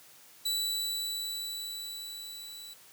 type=tone with level ramp; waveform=sawtooth; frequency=3951 Hz; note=B7; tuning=in tune; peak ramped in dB=-25 to -41 dBFS; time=0.45-2.74 s; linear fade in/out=10 ms; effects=white hiss -56 dBFS RMS until 2.92 s + high-pass 80 Hz 12 dB/octave